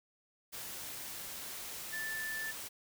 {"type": "tone in noise", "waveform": "sine", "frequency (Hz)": 1760, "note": "A6", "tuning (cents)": 0, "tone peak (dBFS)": -37, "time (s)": [1.92, 2.52], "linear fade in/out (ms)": 20, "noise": "white", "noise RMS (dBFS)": -44, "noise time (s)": [0.52, 2.69], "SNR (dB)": 4, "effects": []}